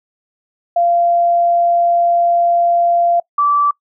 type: tone pair in turn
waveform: sine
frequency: 690 / 1160.4 Hz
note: F5 / D6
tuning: -21 / -21 cents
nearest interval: major sixth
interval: 900 cents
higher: second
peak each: -10 dBFS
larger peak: neither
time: 0.76-3.2 / 3.38-3.71 s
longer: first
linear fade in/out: 5 ms
effects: noise-tail reverb RT60 0.1 s tail -24 dB re dry